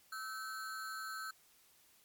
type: ring-modulated tone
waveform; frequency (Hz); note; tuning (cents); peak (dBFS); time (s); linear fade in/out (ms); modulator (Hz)
square; 1422; F6; +31; -39; 0.12-1.31; 5; 116
effects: white hiss -67 dBFS RMS until 2.04 s + MP3 96 kbps